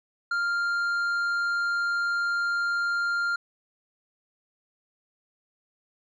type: tone with tanh clipping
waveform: triangle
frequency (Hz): 1396.9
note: F6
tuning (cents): 0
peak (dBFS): -25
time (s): 0.31-3.36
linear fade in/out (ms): 5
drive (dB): 10
effects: none